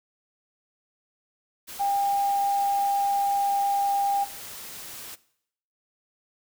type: tone in noise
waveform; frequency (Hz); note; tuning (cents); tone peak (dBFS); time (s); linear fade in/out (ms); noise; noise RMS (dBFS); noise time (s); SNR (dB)
sine; 800; G5; +35; -22; 1.79-4.25; 20; white; -40; 1.67-5.16; +15
effects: noise-tail reverb RT60 0.7 s tail -19 dB re dry